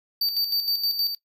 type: tone with tremolo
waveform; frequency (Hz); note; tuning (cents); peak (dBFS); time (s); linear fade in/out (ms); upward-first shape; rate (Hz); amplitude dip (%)
square; 4614; D8; -31; -21; 0.21-1.15; 5; square; 6.4; 55
effects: noise-tail reverb RT60 0.1 s tail -17 dB re dry